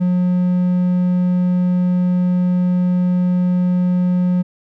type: tone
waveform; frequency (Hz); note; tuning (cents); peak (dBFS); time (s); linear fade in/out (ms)
triangle; 180; F#3; -47; -11; 0-4.43; 20
effects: none